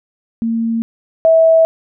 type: tone pair in turn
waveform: sine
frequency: 228.2 / 650.5 Hz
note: A#3 / E5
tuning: -37 / -23 cents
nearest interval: octave + tritone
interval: 1814 cents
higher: second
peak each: -14 / -6 dBFS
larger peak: second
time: 0.42-0.82 / 1.25-1.65 s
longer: neither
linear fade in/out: 0 ms
effects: none